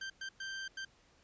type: tone bursts at uneven times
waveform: sawtooth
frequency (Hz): 1568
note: G6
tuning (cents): 0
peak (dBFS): -36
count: 4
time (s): 0.01-0.1 / 0.21-0.29 / 0.4-0.68 / 0.77-0.85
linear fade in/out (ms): 5
effects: pink hiss -67 dBFS RMS until 1.23 s + resampled to 16000 Hz